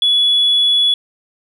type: tone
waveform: sine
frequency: 3400 Hz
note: G#7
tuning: 40 cents sharp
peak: -9 dBFS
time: 0.02-0.94 s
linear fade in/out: 2 ms
effects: tanh soft clip ceiling -6 dBFS